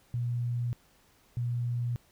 sine tone pair in turn, 120.5 / 120.5 Hz, B2 / B2, -42 / -42 cents, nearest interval unison, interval 0 cents, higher neither, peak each -28 dBFS, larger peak neither, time 0.14-0.73 / 1.37-1.96 s, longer neither, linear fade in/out 0 ms, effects pink hiss -64 dBFS RMS until 2.11 s

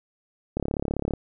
click train, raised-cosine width 2 ms, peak -13 dBFS, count 21, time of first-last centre 0.57-1.137 s, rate 35.3 Hz, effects none

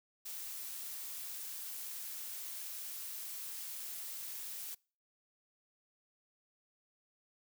blue noise, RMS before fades -44 dBFS, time 0.25-4.75 s, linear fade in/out 10 ms, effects noise-tail reverb RT60 0.4 s tail -26 dB re dry

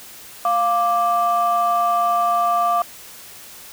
sine tone pair together, 698.5 / 1174.7 Hz, F5 / D6, 0 / 0 cents, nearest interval major sixth, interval 900 cents, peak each -17 dBFS, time 0.45-2.82 s, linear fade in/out 2 ms, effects tanh soft clip ceiling -10 dBFS + white hiss -40 dBFS RMS until 3.72 s

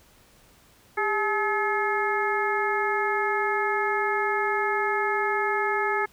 harmonic tone with a mistuned harmonic, 428.2 Hz, A4, 47 cents flat, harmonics 1 / 2 / 3 / 4 / 5, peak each -28 / -28 / -29 / -29 / -31 dBFS, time 0.97-6.06 s, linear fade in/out 10 ms, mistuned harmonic 1, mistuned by -100 cents, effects pink hiss -57 dBFS RMS until 6.12 s

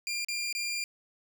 20% pulse tone with dropouts, 2394 Hz, D7, 33 cents sharp, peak -26 dBFS, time 0.07-0.84 s, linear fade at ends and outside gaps 1 ms, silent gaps 0.247-0.285 / 0.527-0.55 s, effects none

